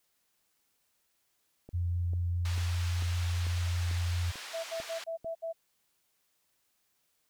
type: click train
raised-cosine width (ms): 2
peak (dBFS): -34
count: 9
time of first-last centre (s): 1.69-5.246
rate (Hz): 2.25
type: tone with vibrato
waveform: sine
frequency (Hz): 87.31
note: F2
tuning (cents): 0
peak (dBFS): -28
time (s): 1.73-4.32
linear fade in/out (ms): 20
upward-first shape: sine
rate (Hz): 5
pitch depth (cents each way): 9
type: band-pass noise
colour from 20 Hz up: white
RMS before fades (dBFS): -44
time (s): 2.45-5.04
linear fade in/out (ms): 2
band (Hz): 720 to 4700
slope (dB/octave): 12
type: tone bursts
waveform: sine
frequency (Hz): 659.3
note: E5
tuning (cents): 0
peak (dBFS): -33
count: 6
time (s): 4.53-5.53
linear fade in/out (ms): 20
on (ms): 110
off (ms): 68
effects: white hiss -75 dBFS RMS until 7.29 s